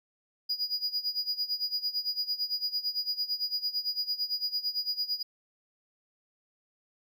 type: tone with tremolo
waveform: triangle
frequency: 4900 Hz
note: D#8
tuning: 27 cents flat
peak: -25 dBFS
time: 0.49-5.23 s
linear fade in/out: 10 ms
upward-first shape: sine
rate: 8.9 Hz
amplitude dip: 85%
effects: none